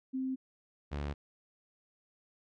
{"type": "tone pair in turn", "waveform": ["sine", "sawtooth"], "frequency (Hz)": [261.7, 72.24], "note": ["C4", "D2"], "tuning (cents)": [0, -28], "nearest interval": "octave + minor seventh", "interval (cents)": 2228, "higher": "first", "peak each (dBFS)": [-32, -31], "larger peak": "second", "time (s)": [[0.13, 0.36], [0.91, 1.14]], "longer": "neither", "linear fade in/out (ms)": 20, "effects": ["low-pass 4000 Hz 12 dB/octave"]}